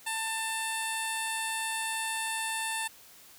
15% pulse tone with low-pass filter, 891 Hz, A5, 22 cents sharp, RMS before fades -33 dBFS, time 0.06-2.88 s, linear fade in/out 10 ms, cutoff 11000 Hz, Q 4.8, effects white hiss -54 dBFS RMS until 3.38 s

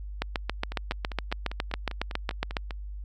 two click trains, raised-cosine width 0.3 ms, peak -20 / -11 dBFS, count 11 / 18, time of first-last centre 0.72-2.708 / 0.22-2.568 s, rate 5.03 / 7.24 Hz, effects added 50 Hz sine -35 dBFS peak until 3.04 s

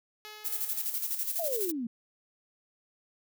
5% pulse tone with exponential decay, 425.2 Hz, G#4, 41 cents sharp, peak -31 dBFS, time 0.25-1.86 s, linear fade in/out 0 ms, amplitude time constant 350 ms
violet noise with tremolo, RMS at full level -31 dBFS, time 0.44-1.72 s, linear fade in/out 20 ms, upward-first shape square, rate 12 Hz, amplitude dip 55%
sine exponential sweep, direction down, 710 to 220.4 Hz, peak -31 dBFS, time 1.39-1.87 s, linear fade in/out 5 ms
effects none

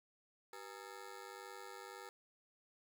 15% pulse ring-modulated tone, 435.6 Hz, A4, 17 cents flat, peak -40 dBFS, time 0.53-2.09 s, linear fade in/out 0 ms, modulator 50.9 Hz, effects none

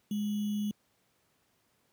sine tone with sample-and-hold, 207.7 Hz, G#3, in tune, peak -29 dBFS, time 0.11-0.71 s, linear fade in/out 2 ms, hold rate 3150 Hz, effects pink hiss -72 dBFS RMS until 1.92 s + high-pass 100 Hz 12 dB/octave

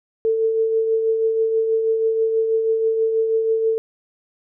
sine tone with tremolo, 446.5 Hz, A4, 25 cents sharp, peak -14 dBFS, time 0.25-3.78 s, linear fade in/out 0 ms, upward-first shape triangle, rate 6.2 Hz, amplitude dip 45%, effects none

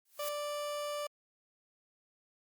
blue noise with exponential growth, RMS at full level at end -37 dBFS, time 0.05-0.29 s, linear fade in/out 5 ms, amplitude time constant 52 ms
30% pulse tone, 587.3 Hz, D5, in tune, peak -33 dBFS, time 0.19-1.07 s, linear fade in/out 5 ms
effects Opus 48 kbps

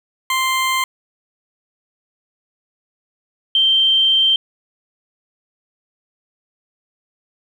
20% pulse / sine tone pair in turn, 1046.5 / 3136 Hz, C6 / G7, 0 / 0 cents, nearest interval octave + perfect fifth, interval 1900 cents, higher second, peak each -11 dBFS, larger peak neither, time 0.3-0.84 / 3.55-4.36 s, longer second, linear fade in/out 2 ms, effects 8-bit

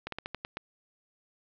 slowing click train, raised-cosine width 0.3 ms, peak -19 dBFS, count 7, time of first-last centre 0.07-0.57 s, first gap 53 ms, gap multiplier 1.18, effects low-pass 5000 Hz 12 dB/octave + 10-bit

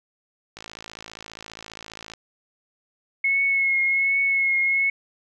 click train, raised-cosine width 0.2 ms, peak -20 dBFS, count 87, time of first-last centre 0.57-2.136 s, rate 54.9 Hz
sine tone with vibrato, 2181 Hz, C#7, 29 cents flat, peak -18 dBFS, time 3.24-4.9 s, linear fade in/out 5 ms, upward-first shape triangle, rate 1.3 Hz, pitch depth 29 cents each way
effects none

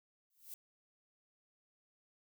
violet noise with exponential growth, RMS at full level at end -44 dBFS, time 0.3-0.54 s, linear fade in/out 2 ms, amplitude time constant 51 ms, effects none

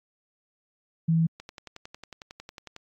sine tone, 163.7 Hz, E3, 12 cents flat, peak -19 dBFS, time 1.08-1.27 s, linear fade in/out 10 ms
click train, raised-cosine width 0.2 ms, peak -24 dBFS, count 16, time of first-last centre 1.4-2.764 s, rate 11 Hz
effects AAC 48 kbps

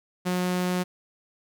sawtooth tone, 180.8 Hz, F#3, 40 cents flat, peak -20 dBFS, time 0.25-0.84 s, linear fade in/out 20 ms, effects none

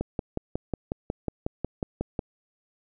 click train, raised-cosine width 2 ms, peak -14 dBFS, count 13, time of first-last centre 0.01-2.192 s, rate 5.5 Hz, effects none

